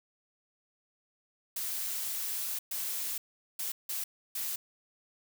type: noise bursts at uneven times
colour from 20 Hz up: blue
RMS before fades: -35 dBFS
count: 5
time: 1.56-2.59 / 2.71-3.18 / 3.59-3.72 / 3.89-4.04 / 4.35-4.56 s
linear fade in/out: 5 ms
effects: none